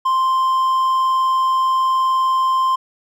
triangle tone, 1046.5 Hz, C6, in tune, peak -12 dBFS, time 0.05-2.76 s, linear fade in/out 10 ms, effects none

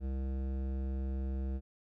sine tone with hard clipping, 66.3 Hz, C2, 23 cents sharp, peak -35 dBFS, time 0-1.61 s, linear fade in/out 50 ms, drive 14 dB, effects none

